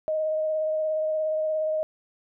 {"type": "tone with vibrato", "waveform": "sine", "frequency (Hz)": 624, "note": "D#5", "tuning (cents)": 5, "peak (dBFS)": -23, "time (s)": [0.08, 1.83], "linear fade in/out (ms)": 0, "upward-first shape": "triangle", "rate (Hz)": 17, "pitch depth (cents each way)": 18, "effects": []}